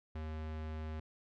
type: tone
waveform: square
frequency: 78.2 Hz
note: D#2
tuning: 9 cents sharp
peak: -40 dBFS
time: 0.15-1 s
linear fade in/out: 5 ms
effects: low-pass 3000 Hz 12 dB/octave